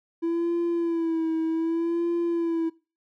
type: tone with vibrato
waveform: triangle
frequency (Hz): 332.1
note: E4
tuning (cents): +13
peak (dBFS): -20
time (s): 0.22-2.7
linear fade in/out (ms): 20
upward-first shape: sine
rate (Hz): 0.65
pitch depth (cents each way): 51
effects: noise-tail reverb RT60 0.3 s tail -21 dB re dry + tanh soft clip ceiling -17 dBFS